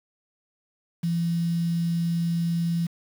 sine tone with quantisation, 169.1 Hz, E3, 44 cents sharp, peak -22 dBFS, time 1.03-2.87 s, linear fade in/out 10 ms, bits 7, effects none

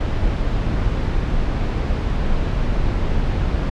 brown noise, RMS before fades -19 dBFS, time 0-3.7 s, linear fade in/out 10 ms, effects low-pass 4000 Hz 12 dB/octave

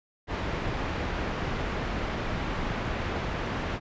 pink low-pass noise, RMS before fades -31 dBFS, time 0.27-3.8 s, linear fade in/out 50 ms, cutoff 2400 Hz, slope 12 dB/octave, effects resampled to 16000 Hz

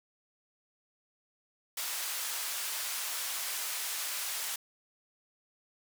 white band-pass noise, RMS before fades -36 dBFS, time 1.77-4.56 s, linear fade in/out 5 ms, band 820 to 15000 Hz, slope 12 dB/octave, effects none

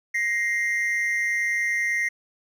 triangle tone pair together, 1882.9 / 2093 Hz, A#6 / C7, +17 / 0 cents, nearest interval major second, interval 183 cents, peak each -23 dBFS, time 0.14-2.09 s, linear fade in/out 10 ms, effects none

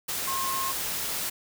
sine tone in noise, 1070 Hz, C6, 38 cents sharp, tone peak -29 dBFS, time 0.27-0.72 s, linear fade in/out 10 ms, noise white, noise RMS -31 dBFS, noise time 0.08-1.3 s, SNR -1 dB, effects none

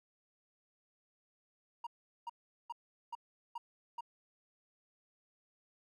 triangle tone bursts, 942 Hz, A#5, 18 cents sharp, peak -37 dBFS, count 6, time 1.84-4.008 s, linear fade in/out 5 ms, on 28 ms, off 400 ms, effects none

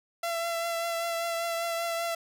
sawtooth tone with vibrato, 674 Hz, E5, 38 cents sharp, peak -25 dBFS, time 0.23-2.15 s, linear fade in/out 5 ms, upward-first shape triangle, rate 5.1 Hz, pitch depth 22 cents each way, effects none

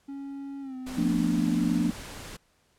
triangle tone with pitch glide, 277.2 to 257.1 Hz, C#4 to C4, 0 to -30 cents, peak -33 dBFS, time 0.08-1.15 s, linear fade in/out 10 ms, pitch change -130 cents, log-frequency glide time 0.61-0.76 s
pink noise, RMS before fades -41 dBFS, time 0.86-2.37 s, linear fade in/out 10 ms
sine chord, B half-diminished seventh, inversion second, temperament equal with one note detuned, 174.61 / 225.5 / 246.9 / 293.7 Hz, F3 / A3 / B3 / D4, 0 / +43 / 0 / 0 cents, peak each -28 dBFS, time 0.97-1.91 s, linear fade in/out 10 ms
effects pink hiss -67 dBFS RMS until 2.78 s + low-pass 11000 Hz 12 dB/octave

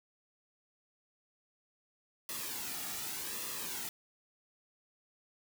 white noise with flanger, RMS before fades -40 dBFS, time 2.29-3.89 s, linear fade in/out 2 ms, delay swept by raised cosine 1.3 to 1.95 ms, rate 0.86 Hz, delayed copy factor -0.6, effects none

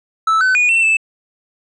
triangle tone with pitch steps, 1313 / 1516 / 2456 / 2694 / 2633 Hz, E6 / F#6 / D#7 / E7 / E7, -7 / +42 / -23 / +37 / -3 cents, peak -9 dBFS, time 0.27-0.97 s, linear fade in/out 5 ms, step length 140 ms, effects resampled to 22050 Hz

